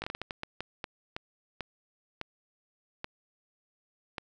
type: slowing click train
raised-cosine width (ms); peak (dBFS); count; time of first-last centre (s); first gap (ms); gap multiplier
0.3; -19; 15; 0.02-4.182; 19; 1.37
effects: none